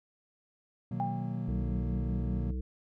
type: chord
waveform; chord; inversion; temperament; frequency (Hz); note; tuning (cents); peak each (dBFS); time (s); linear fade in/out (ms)
triangle; B major seventh; none; equal; 123.47 / 155.56 / 185 / 233.1; B2 / D#3 / F#3 / A#3; 0 / 0 / 0 / 0; -34 / -39 / -35 / -38; 0.91-2.51; 5
type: tone with exponential decay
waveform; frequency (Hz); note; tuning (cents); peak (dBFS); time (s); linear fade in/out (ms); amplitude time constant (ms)
sine; 800; G5; +35; -28; 1-1.51; 0; 110
type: harmonic tone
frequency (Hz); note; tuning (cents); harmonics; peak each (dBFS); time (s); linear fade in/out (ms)
63.4; B1; +46; 1 / 3 / 5 / 7; -32 / -42 / -46 / -49; 1.48-2.61; 5
effects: none